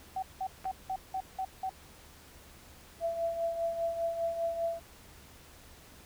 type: tone bursts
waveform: sine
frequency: 760 Hz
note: F#5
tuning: 46 cents sharp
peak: -31 dBFS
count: 7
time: 0.16-1.695 s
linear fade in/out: 5 ms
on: 65 ms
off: 180 ms
type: clicks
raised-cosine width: 0.5 ms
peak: -32 dBFS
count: 2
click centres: 0.644 / 0.656 s
type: tone with tremolo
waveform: sine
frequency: 670 Hz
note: E5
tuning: 28 cents sharp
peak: -27 dBFS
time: 3-4.8 s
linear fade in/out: 50 ms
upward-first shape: triangle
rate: 5 Hz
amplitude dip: 65%
effects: added 73 Hz sine -60 dBFS peak until 6.05 s + pink hiss -55 dBFS RMS until 6.05 s